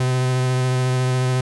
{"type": "tone with vibrato", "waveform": "45% pulse", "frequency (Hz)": 127.8, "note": "C3", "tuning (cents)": -40, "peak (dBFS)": -17, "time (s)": [0, 1.41], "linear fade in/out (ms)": 5, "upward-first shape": "triangle", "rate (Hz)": 14, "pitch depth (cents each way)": 17, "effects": ["resampled to 24000 Hz"]}